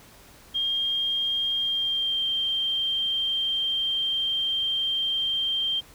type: tone with pitch glide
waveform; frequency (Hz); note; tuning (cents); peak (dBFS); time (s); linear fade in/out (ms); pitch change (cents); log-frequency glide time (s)
sine; 3215 to 3163; G7 to G7; +43 to +15; -23; 0.54-5.81; 20; -28; 1.55-2.27
effects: pink hiss -51 dBFS RMS until 5.94 s